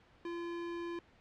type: tone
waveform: square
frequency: 342.2 Hz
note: F4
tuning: 35 cents flat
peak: -39 dBFS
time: 0.25-0.99 s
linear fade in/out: 2 ms
effects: pink hiss -64 dBFS RMS until 1.2 s + low-pass 3000 Hz 12 dB/octave